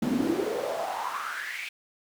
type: noise with high-pass filter sweep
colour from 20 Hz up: brown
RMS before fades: -30 dBFS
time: 0.02-1.69 s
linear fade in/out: 5 ms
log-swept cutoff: 210 to 2500 Hz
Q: 6.1
effects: none